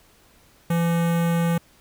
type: tone with notch filter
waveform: square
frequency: 168.9 Hz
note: E3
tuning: 42 cents sharp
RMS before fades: -21 dBFS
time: 0.7-1.58 s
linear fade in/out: 5 ms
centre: 4800 Hz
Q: 0.98
effects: pink hiss -56 dBFS RMS until 1.8 s